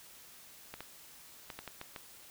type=clicks; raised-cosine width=0.3 ms; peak=-26 dBFS; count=7; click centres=0.74 / 0.806 / 1.502 / 1.59 / 1.677 / 1.814 / 1.962 s; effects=white hiss -55 dBFS RMS until 2.3 s